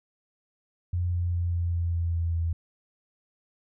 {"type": "tone with pitch steps", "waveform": "sine", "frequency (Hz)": [88.2, 87.49, 86.78, 86.09, 85.39, 84.7, 84.02, 83.35], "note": ["F2", "F2", "F2", "F2", "F2", "E2", "E2", "E2"], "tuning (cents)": [18, 4, -10, -24, -38, 48, 34, 20], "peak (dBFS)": -24, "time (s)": [0.93, 2.53], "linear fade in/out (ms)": 5, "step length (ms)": 200, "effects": []}